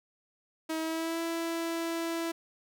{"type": "tone with pitch glide", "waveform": "sawtooth", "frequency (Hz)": [319.5, 332.3], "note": ["D#4", "E4"], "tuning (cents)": [46, 14], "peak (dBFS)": -27, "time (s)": [0.69, 2.32], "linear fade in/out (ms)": 10, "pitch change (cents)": 68, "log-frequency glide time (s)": [0.79, 1.2], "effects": []}